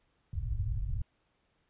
pink low-pass noise, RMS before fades -33 dBFS, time 0.33-1.02 s, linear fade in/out 5 ms, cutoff 130 Hz, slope 96 dB/octave, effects pink hiss -74 dBFS RMS until 1.69 s + resampled to 8000 Hz

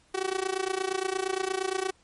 sawtooth tone with amplitude modulation, 378.8 Hz, F#4, 41 cents sharp, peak -20 dBFS, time 0.14-1.91 s, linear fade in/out 10 ms, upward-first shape sine, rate 28.6 Hz, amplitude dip 90%, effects pink hiss -63 dBFS RMS until 2.03 s + MP3 48 kbps

